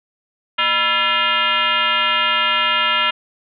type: tone with frequency modulation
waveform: sine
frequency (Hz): 2093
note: C7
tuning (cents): 0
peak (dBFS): -14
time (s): 0.58-3.11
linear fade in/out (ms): 10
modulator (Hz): 371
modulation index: 3.1
effects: none